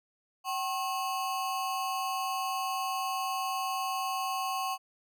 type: ring-modulated tone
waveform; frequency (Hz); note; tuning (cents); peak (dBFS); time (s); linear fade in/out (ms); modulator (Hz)
square; 920; A#5; -23; -28; 0.44-4.78; 50; 156
effects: none